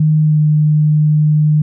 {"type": "tone with pitch glide", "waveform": "sine", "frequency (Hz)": [154.4, 151.92], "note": ["D#3", "D#3"], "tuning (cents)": [-13, -41], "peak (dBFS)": -8, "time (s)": [0, 1.62], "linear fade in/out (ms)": 5, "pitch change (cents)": -28, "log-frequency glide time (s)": [0.2, 0.4], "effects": []}